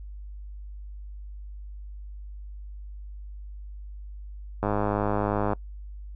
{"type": "click train", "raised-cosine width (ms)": 1, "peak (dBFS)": -12, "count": 94, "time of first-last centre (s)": [4.63, 5.533], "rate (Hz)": 103, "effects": ["noise-tail reverb RT60 0.1 s tail -24 dB re dry", "added 50 Hz sine -37 dBFS peak until 6.15 s"]}